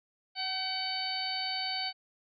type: harmonic tone with a mistuned harmonic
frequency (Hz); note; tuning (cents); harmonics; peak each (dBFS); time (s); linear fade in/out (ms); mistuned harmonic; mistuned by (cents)
755; F#5; +35; 1 / 2 / 3 / 4 / 5 / 6; -38 / -44 / -41 / -40 / -44 / -34; 0.35-1.93; 50; 2; +31
effects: none